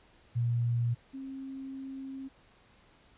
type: tone pair in turn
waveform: sine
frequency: 118.7 / 268.1 Hz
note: A#2 / C4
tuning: +32 / +42 cents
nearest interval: octave + major second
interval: 1410 cents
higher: second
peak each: -26 / -38 dBFS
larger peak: first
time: 0.35-0.95 / 1.13-2.29 s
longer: second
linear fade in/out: 20 ms
effects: pink hiss -62 dBFS RMS until 3.17 s + resampled to 8000 Hz